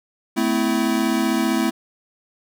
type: chord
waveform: square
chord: A minor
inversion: none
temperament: equal with one note detuned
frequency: 220 / 255.4 / 329.6 Hz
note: A3 / C4 / E4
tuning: 0 / -42 / 0 cents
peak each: -23 dBFS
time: 0.36-1.71 s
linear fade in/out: 20 ms
effects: none